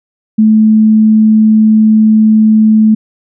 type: tone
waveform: sine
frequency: 217.3 Hz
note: A3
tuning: 21 cents flat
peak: -3 dBFS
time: 0.38-2.95 s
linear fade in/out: 10 ms
effects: none